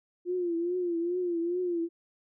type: tone with vibrato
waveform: sine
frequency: 348.7 Hz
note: F4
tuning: 3 cents flat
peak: -27 dBFS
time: 0.25-1.89 s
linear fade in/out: 50 ms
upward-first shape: triangle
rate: 2.4 Hz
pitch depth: 91 cents each way
effects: none